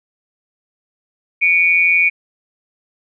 sine tone pair together, 2250 / 2422 Hz, C#7 / D#7, +25 / -47 cents, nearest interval minor second, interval 128 cents, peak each -13 / -13 dBFS, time 1.41-2.1 s, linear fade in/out 20 ms, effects none

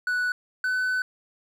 triangle tone pair in turn, 1480 / 1506.7 Hz, F#6 / F#6, 0 / +31 cents, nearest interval unison, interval 31 cents, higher second, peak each -21 dBFS, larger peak neither, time 0.07-0.32 / 0.64-1.02 s, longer second, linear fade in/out 2 ms, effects none

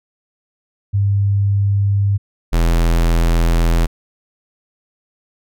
sine / square tone pair in turn, 100 / 41.91 Hz, G2 / E1, +35 / +29 cents, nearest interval octave + minor third, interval 1506 cents, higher first, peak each -12 dBFS, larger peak neither, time 0.93-2.18 / 2.52-3.87 s, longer second, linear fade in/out 20 ms, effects none

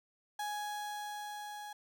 35% pulse tone with level ramp, 833 Hz, G#5, 5 cents sharp, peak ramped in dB -34 to -42 dBFS, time 0.39-1.73 s, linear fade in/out 5 ms, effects none

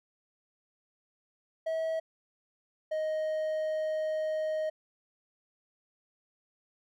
triangle tone pair in turn, 645 / 624.1 Hz, E5 / D#5, -38 / +5 cents, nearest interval minor second, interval 57 cents, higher first, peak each -27 dBFS, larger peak neither, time 1.66-2 / 2.91-4.7 s, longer second, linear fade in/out 10 ms, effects none

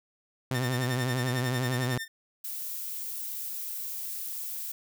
sawtooth tone with vibrato, 125.9 Hz, B2, 34 cents sharp, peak -23 dBFS, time 0.51-1.98 s, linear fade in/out 2 ms, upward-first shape sine, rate 11 Hz, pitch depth 75 cents each way
sawtooth tone with tremolo, 1805 Hz, A6, 44 cents sharp, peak -29 dBFS, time 0.54-2.08 s, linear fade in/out 10 ms, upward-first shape sine, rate 11 Hz, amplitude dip 85%
violet noise, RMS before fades -36 dBFS, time 2.44-4.72 s, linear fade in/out 5 ms
effects none

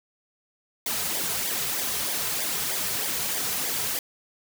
white noise with flanger, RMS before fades -28 dBFS, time 0.86-3.99 s, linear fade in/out 2 ms, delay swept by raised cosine 0.72 to 3.62 ms, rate 3.2 Hz, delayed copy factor -0.65, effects none

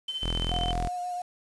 sine tone with tremolo, 3074 Hz, G7, 35 cents flat, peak -28 dBFS, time 0.08-0.72 s, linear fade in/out 5 ms, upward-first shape sine, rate 15 Hz, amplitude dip 65%
sawtooth tone, 42.13 Hz, E1, 38 cents sharp, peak -24 dBFS, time 0.22-0.89 s, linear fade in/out 20 ms
sine tone with vibrato, 716 Hz, F5, 43 cents sharp, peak -30 dBFS, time 0.51-1.22 s, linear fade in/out 5 ms, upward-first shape triangle, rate 7.5 Hz, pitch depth 19 cents each way
effects resampled to 22050 Hz + 8-bit

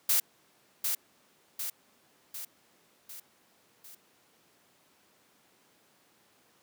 blue noise with echo, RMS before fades -25 dBFS, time 0.09-0.2 s, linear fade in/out 5 ms, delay 750 ms, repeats 5, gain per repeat -5 dB, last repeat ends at 3.95 s, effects pink hiss -65 dBFS RMS until 6.62 s + high-pass 200 Hz 12 dB/octave

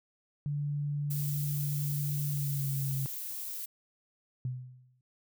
sine tone with pitch glide, 145.3 to 136.36 Hz, D3 to C#3, -18 to -28 cents, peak -30 dBFS, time 0.46-3.06 s, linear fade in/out 0 ms, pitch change -110 cents, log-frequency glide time 2.24-2.88 s
violet noise, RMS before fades -39 dBFS, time 1.1-3.66 s, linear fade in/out 10 ms
sine tone with exponential decay, 126.4 Hz, B2, 41 cents sharp, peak -29 dBFS, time 4.45-5.01 s, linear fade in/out 2 ms, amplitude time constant 120 ms
effects none

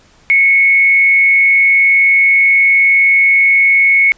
sine tone with frequency modulation, 2200 Hz, C#7, 14 cents flat, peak -6 dBFS, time 0.3-4.12 s, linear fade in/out 0 ms, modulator 141 Hz, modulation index 0.28, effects pink hiss -48 dBFS RMS until 4.17 s + resampled to 16000 Hz

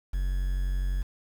triangle tone with quantisation, 46 Hz, F#1, 9 cents flat, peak -23 dBFS, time 0.13-1.03 s, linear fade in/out 10 ms, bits 8, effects none

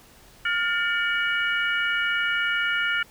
sine tone cluster, 1411 / 1788 / 2269 / 2911 Hz, F6 / A6 / C#7 / F#7, +17 / +27 / +40 / -29 cents, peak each -24 / -29 / -29 / -30 dBFS, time 0.45-3.03 s, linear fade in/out 5 ms, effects pink hiss -52 dBFS RMS until 3.1 s

